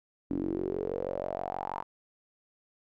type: tone with band-pass filter sweep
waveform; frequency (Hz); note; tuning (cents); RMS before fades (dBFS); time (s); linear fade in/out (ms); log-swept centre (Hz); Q
sawtooth; 46.25; F#1; 0; -34; 0.3-1.83; 10; 280 to 960; 6.5
effects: none